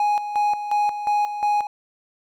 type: tone with tremolo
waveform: triangle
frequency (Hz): 830.6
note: G#5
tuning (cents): 0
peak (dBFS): -15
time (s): 0-1.67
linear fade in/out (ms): 2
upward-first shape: square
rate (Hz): 2.8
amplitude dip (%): 65
effects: none